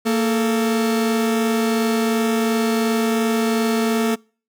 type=tone pair together; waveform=45% pulse; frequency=229.1 / 435.4 Hz; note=A#3 / A4; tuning=-30 / -18 cents; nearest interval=major seventh; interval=1112 cents; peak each=-18 / -22 dBFS; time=0.05-4.16 s; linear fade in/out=20 ms; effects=noise-tail reverb RT60 0.4 s tail -26 dB re dry